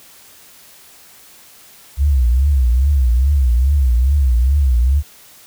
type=tone with vibrato; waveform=sine; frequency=65.41 Hz; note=C2; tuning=in tune; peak=-10 dBFS; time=1.97-5.03 s; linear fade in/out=50 ms; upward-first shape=triangle; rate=2.4 Hz; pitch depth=220 cents each way; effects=white hiss -44 dBFS RMS until 5.46 s